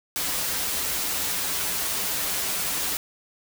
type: noise with comb filter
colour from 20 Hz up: white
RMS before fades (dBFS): -27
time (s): 0.16-2.97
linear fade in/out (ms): 0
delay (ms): 8.6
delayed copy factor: -0.6
effects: none